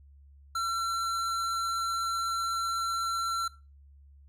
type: tone with hard clipping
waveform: triangle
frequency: 1354 Hz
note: E6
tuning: 46 cents sharp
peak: -30 dBFS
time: 0.55-3.48 s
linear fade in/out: 5 ms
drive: 18 dB
effects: noise-tail reverb RT60 0.3 s tail -19 dB re dry + added 70 Hz sine -52 dBFS peak until 4.28 s